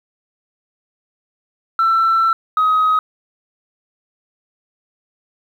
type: tone pair in turn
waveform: sine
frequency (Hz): 1338 / 1262.9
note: E6 / D#6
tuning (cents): +25 / +25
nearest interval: minor second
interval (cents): 100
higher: first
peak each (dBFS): -10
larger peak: neither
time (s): 1.79-2.33 / 2.57-2.99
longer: first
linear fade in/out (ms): 2
effects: tanh soft clip ceiling -9 dBFS + 8-bit